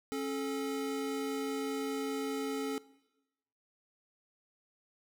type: tone pair together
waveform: square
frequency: 273 / 433.3 Hz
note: C#4 / A4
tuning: -26 / -27 cents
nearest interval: minor sixth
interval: 799 cents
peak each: -37 / -38 dBFS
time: 0.12-2.78 s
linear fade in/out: 0 ms
effects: noise-tail reverb RT60 1.0 s tail -20 dB re dry